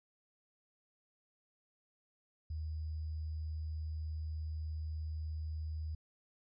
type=tone with sample-and-hold; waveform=sine; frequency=78.3 Hz; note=D#2; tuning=11 cents sharp; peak=-37 dBFS; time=2.5-5.95 s; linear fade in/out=5 ms; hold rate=4900 Hz; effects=resampled to 16000 Hz